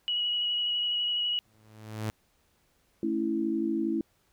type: tone with vibrato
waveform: sine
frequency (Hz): 2917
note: F#7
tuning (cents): -25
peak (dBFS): -26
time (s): 0.08-1.39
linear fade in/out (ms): 0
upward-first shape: square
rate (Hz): 12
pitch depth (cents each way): 11
type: tone with exponential growth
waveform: sawtooth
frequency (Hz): 108.5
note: A2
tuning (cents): -24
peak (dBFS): -24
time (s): 1.45-2.1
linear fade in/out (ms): 0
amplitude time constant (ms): 140
type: chord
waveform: sine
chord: A major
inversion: none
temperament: equal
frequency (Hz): 220 / 277.2 / 329.6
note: A3 / C#4 / E4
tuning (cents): 0 / 0 / 0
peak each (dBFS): -32 / -33 / -28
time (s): 3.03-4.01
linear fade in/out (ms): 2
effects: pink hiss -69 dBFS RMS until 4.32 s